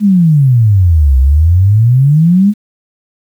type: exponential two-way sweep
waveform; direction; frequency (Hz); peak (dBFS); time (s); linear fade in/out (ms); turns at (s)
sine; down then up; 214.4 to 63.9 to 214.4; -4; 0-2.54; 50; 1.18
effects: 7-bit